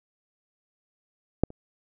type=clicks; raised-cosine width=2 ms; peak=-6 / -30 dBFS; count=2; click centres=1.436 / 1.504 s; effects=none